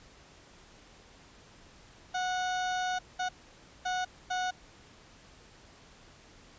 30% pulse tone bursts at uneven times, 734 Hz, F#5, 14 cents flat, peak -27 dBFS, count 4, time 2.14-2.99 / 3.19-3.29 / 3.85-4.05 / 4.3-4.51 s, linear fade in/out 10 ms, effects pink hiss -56 dBFS RMS until 6.58 s + resampled to 16000 Hz

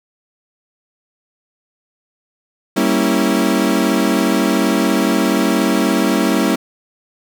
35% pulse chord, G diminished seventh, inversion none, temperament equal, 196 / 233.1 / 277.2 / 329.6 Hz, G3 / Bb3 / Db4 / Fb4, 0 / 0 / 0 / 0 cents, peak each -17 dBFS, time 2.76-6.56 s, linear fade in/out 10 ms, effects none

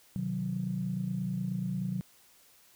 sine chord, C diminished, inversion none, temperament equal with one note detuned, 128.34 / 155.56 / 185 Hz, C3 / Eb3 / Gb3, -33 / 0 / 0 cents, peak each -36 / -37 / -32 dBFS, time 0.16-2.01 s, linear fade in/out 0 ms, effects tanh soft clip ceiling -21 dBFS + white hiss -61 dBFS RMS until 2.75 s

